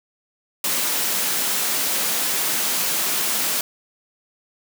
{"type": "high-pass noise", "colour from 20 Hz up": "white", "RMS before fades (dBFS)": -22, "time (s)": [0.64, 3.61], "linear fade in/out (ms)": 2, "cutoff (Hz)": 160, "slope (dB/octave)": 24, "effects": []}